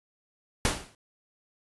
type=noise with exponential decay; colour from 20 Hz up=pink; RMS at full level=-22 dBFS; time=0.65-0.95 s; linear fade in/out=1 ms; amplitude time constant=64 ms; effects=resampled to 24000 Hz